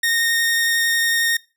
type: tone with vibrato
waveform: sawtooth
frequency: 1847 Hz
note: A#6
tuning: 16 cents flat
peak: -13 dBFS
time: 0.03-1.37 s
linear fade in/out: 5 ms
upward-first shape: sine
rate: 11 Hz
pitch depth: 8 cents each way
effects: noise-tail reverb RT60 0.3 s tail -22 dB re dry